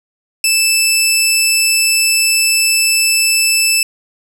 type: tone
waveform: 15% pulse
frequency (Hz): 2637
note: E7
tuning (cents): 0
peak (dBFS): -3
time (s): 0.44-3.83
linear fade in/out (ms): 2
effects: none